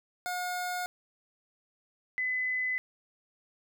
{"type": "tone pair in turn", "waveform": ["25% pulse", "sine"], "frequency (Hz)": [720, 2014], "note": ["F#5", "B6"], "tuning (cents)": [-47, 33], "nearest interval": "octave + tritone", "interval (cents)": 1780, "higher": "second", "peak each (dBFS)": -28, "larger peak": "neither", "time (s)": [[0.26, 0.86], [2.18, 2.78]], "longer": "neither", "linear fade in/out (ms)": 0, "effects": []}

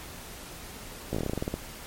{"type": "slowing click train", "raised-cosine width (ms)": 2, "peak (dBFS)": -16, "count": 13, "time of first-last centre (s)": [1.13, 1.54], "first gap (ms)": 16, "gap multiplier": 1.13, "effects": ["pink hiss -43 dBFS RMS until 1.86 s", "MP3 64 kbps"]}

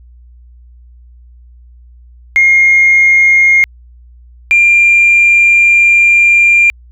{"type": "tone pair in turn", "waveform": "sine", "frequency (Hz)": [2137, 2389], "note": ["C7", "D7"], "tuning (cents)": [36, 29], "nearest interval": "major second", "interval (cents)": 193, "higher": "second", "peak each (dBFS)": -3, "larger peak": "neither", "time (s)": [[2.36, 3.64], [4.51, 6.7]], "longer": "second", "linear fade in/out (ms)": 0, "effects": ["tanh soft clip ceiling 0 dBFS", "added 60 Hz sine -36 dBFS peak until 6.91 s"]}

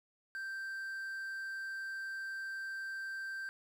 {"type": "tone with quantisation", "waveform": "triangle", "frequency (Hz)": 1568, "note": "G6", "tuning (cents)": 0, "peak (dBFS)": -37, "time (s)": [0.35, 3.49], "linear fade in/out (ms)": 0, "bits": 10, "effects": []}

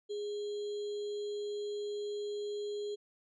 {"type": "tone with sample-and-hold", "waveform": "sine", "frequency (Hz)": 413.6, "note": "G#4", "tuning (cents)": -7, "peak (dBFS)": -35, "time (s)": [0.09, 2.96], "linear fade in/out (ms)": 20, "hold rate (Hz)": 3675, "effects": ["resampled to 16000 Hz"]}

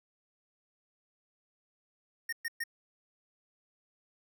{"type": "tone bursts", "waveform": "square", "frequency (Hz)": 1846, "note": "A#6", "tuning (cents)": -17, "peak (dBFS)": -33, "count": 3, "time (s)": [2.29, 2.638], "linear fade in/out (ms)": 5, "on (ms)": 36, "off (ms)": 120, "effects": ["12-bit"]}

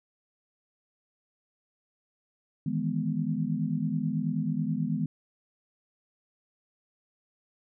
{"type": "chord", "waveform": "sine", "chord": "E major seventh", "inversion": "third", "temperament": "equal", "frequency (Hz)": [155.56, 164.81, 207.7, 246.9], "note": ["D#3", "E3", "G#3", "B3"], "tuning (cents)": [0, 0, 0, 0], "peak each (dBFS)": -32, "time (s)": [2.66, 5.06], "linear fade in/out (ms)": 5, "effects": []}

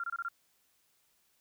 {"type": "tone bursts", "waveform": "sine", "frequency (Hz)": 1384, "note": "F6", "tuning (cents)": -16, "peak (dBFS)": -33, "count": 5, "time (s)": [0, 0.285], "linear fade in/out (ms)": 2, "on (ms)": 37, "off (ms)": 25, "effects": ["white hiss -72 dBFS RMS until 1.4 s"]}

